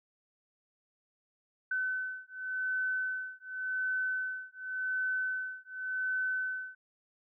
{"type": "beating tone pair", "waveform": "sine", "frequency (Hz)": [1516, 1516.89], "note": ["F#6", "F#6"], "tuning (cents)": [42, 43], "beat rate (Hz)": 0.89, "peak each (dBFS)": [-35, -35], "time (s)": [1.71, 6.75], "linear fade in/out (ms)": 5, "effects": []}